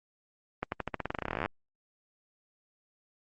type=accelerating click train; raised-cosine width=0.5 ms; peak=-16 dBFS; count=24; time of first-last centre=0.63-1.459 s; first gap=91 ms; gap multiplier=0.9; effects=Opus 24 kbps